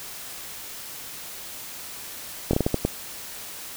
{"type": "slowing click train", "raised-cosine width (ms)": 2, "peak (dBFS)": -7, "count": 7, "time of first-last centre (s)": [2.51, 2.85], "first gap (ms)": 23, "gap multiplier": 1.36, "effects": ["white hiss -38 dBFS RMS until 3.76 s"]}